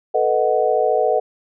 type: chord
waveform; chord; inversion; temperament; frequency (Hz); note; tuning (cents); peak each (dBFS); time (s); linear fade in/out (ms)
sine; B dominant seventh; third; equal; 440 / 493.9 / 622.3 / 740; A4 / B4 / D#5 / F#5; 0 / 0 / 0 / 0; -20; 0.14-1.2; 10
effects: none